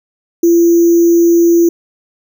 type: tone with sample-and-hold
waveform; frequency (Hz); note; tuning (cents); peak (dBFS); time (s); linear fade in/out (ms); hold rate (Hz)
sine; 340; F4; -46; -5; 0.43-1.69; 5; 6300
effects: none